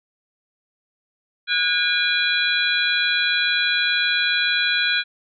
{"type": "tone cluster", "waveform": "sine", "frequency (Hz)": [1457, 1624, 2419, 3346, 3991], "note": ["F#6", "G#6", "D#7", "G#7", "B7"], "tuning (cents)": [-27, -39, -49, 12, 17], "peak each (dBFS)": -24, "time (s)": [1.47, 5.04], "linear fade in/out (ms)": 50, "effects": []}